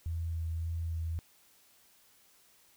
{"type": "tone with vibrato", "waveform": "sine", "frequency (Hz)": 82.41, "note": "E2", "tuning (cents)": 0, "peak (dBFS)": -32, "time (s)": [0.06, 1.19], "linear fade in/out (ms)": 0, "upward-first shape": "sine", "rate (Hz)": 1.8, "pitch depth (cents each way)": 16, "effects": ["white hiss -64 dBFS RMS until 2.76 s"]}